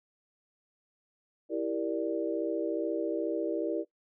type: chord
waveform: sine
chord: E half-diminished seventh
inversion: none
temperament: equal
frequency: 329.6 / 392 / 466.2 / 587.3 Hz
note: E4 / G4 / Bb4 / D5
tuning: 0 / 0 / 0 / 0 cents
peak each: -32 / -36 / -34 / -35 dBFS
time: 1.49-3.85 s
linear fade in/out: 50 ms
effects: noise-tail reverb RT60 0.1 s tail -18 dB re dry

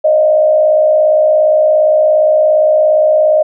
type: tone with frequency modulation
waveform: sine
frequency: 618 Hz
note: D#5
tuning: 12 cents flat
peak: -6 dBFS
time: 0.04-3.43 s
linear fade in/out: 10 ms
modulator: 57.3 Hz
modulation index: 0.58
effects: none

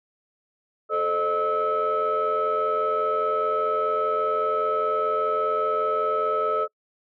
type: tone cluster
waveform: sine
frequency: 436.7 / 526 / 611 / 1297 Hz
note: A4 / C5 / D#5 / E6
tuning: -13 / +9 / -32 / -28 cents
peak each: -25 / -30 / -27 / -23 dBFS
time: 0.89-6.68 s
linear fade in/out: 50 ms
effects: noise-tail reverb RT60 0.1 s tail -26 dB re dry + tanh soft clip ceiling -15 dBFS

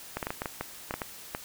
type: clicks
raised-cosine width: 0.5 ms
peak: -16 dBFS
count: 11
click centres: 0.17 / 0.228 / 0.269 / 0.305 / 0.419 / 0.458 / 0.61 / 0.909 / 0.94 / 1.018 / 1.349 s
effects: white hiss -46 dBFS RMS until 1.44 s

